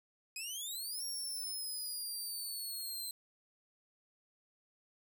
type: exponential two-way sweep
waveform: 15% pulse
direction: up then down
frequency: 2489 to 5588 to 4083 Hz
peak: -33 dBFS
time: 0.36-3.11 s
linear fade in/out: 2 ms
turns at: 1.04 s
effects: none

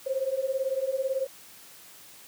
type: beating tone pair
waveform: sine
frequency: 520 / 538 Hz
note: C5 / C5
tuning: -11 / +48 cents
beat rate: 18 Hz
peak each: -30 / -28 dBFS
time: 0.06-1.27 s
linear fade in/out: 10 ms
effects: white hiss -50 dBFS RMS until 2.27 s + high-pass 80 Hz 12 dB/octave

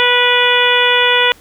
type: harmonic tone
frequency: 490 Hz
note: B4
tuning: 14 cents flat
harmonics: 1 / 2 / 3 / 4 / 5 / 6 / 7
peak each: -17 / -17 / -17 / -17 / -17 / -17 / -17 dBFS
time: 0-1.32 s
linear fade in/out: 0 ms
effects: pink hiss -45 dBFS RMS until 1.4 s

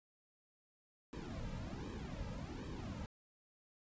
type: noise with flanger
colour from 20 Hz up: brown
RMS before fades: -45 dBFS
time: 1.13-3.06 s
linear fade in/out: 0 ms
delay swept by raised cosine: 1.4 to 2.8 ms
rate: 1.3 Hz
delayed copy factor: -0.85
effects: resampled to 16000 Hz

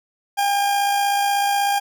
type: tone with amplitude modulation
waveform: 40% pulse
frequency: 805 Hz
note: G5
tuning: 46 cents sharp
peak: -15 dBFS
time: 0.37-1.8 s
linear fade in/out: 20 ms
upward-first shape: sine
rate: 56.3 Hz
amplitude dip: 30%
effects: none

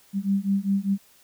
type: beating tone pair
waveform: sine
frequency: 194.7 / 199.7 Hz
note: G3 / G3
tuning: -12 / +32 cents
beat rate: 5 Hz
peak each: -24 dBFS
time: 0.13-0.98 s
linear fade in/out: 50 ms
effects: white hiss -57 dBFS RMS until 1.23 s

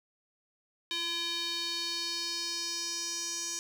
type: tone with band-pass filter sweep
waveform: square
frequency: 340 Hz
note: F4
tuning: 46 cents flat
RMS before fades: -35 dBFS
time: 0.91-3.59 s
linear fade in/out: 0 ms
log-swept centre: 3600 to 6200 Hz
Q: 3.9
effects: 9-bit

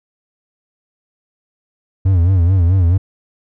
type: tone with vibrato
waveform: triangle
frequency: 90 Hz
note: F#2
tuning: 47 cents flat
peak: -7 dBFS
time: 2.05-2.98 s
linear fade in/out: 10 ms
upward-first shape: sine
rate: 4.6 Hz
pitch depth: 130 cents each way
effects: none

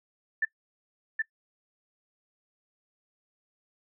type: tone with echo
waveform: sine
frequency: 1767 Hz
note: A6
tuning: 7 cents sharp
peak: -23 dBFS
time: 0.42-0.45 s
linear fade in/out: 5 ms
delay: 770 ms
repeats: 1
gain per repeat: -2 dB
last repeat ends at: 1.22 s
effects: noise-tail reverb RT60 0.1 s tail -21 dB re dry

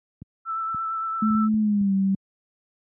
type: clicks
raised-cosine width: 5 ms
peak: -24 dBFS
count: 6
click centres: 0.22 / 0.746 / 1.306 / 1.35 / 1.541 / 1.812 s
type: tone with vibrato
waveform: sine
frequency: 1325 Hz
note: E6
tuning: 9 cents sharp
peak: -25 dBFS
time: 0.45-1.49 s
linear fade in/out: 50 ms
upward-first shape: sine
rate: 8.8 Hz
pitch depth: 18 cents each way
type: tone with pitch glide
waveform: sine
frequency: 216.3 to 193.82 Hz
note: A3 to G3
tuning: -29 to -19 cents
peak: -18 dBFS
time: 1.22-2.15 s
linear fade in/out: 5 ms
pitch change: -190 cents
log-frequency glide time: 1.59-1.93 s
effects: high-pass 100 Hz 12 dB/octave

